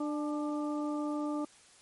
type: harmonic tone with a mistuned harmonic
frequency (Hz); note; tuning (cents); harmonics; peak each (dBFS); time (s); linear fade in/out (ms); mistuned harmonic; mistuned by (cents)
297.7; D4; +24; 1 / 2 / 3 / 4; -32 / -40 / -44 / -43; 0-1.45; 5; 3; -51
effects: white hiss -59 dBFS RMS until 1.81 s + MP3 48 kbps

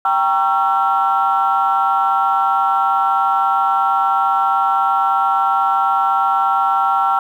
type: chord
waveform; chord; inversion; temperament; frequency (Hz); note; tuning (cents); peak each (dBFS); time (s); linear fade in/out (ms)
sine; G diminished seventh; none; equal with one note detuned; 784 / 932.3 / 1108.7 / 1348.5; G5 / Bb5 / Db6 / Fb6; 0 / 0 / 0 / +39; -16 / -20 / -22 / -16; 0.05-7.19; 2
effects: tanh soft clip ceiling -5 dBFS + 8-bit

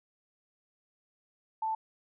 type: tone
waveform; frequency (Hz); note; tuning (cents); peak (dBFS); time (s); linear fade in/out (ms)
sine; 882; A5; +4; -29; 1.62-1.75; 5
effects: none

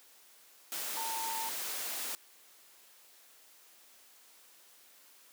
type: tone in noise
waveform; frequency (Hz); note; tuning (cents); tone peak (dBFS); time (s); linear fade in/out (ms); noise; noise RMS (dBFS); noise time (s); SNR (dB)
sine; 902; A5; +43; -37; 0.97-1.49; 0; white; -38; 0.72-2.15; -2
effects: white hiss -60 dBFS RMS until 5.32 s + high-pass 300 Hz 12 dB/octave

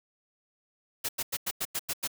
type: noise bursts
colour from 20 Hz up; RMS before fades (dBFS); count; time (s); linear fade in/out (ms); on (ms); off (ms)
white; -31; 8; 1.04-2.076; 10; 49; 92
effects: none

